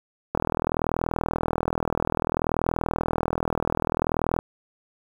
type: click train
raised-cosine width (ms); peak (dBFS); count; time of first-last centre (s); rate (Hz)
1; -9; 165; 0.35-4.389; 40.6
effects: 7-bit